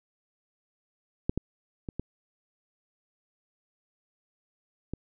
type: clicks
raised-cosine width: 3 ms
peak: -12 / -15 / -22 / -19 / -20 dBFS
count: 5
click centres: 1.295 / 1.376 / 1.888 / 1.996 / 4.936 s
effects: none